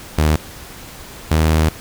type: tone pair in turn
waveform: sawtooth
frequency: 77 / 78.89 Hz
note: D#2 / D#2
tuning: -17 / +24 cents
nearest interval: unison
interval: 41 cents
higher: second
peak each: -8 dBFS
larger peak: neither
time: 0.18-0.36 / 1.31-1.69 s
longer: second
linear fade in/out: 5 ms
effects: pink hiss -36 dBFS RMS until 1.8 s